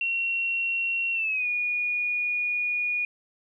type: tone with pitch glide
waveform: sine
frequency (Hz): 2733 to 2449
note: F7 to D#7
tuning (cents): -38 to -28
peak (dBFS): -24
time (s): 0.01-3.05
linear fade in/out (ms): 2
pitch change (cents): -190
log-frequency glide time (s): 1.13-1.47
effects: 11-bit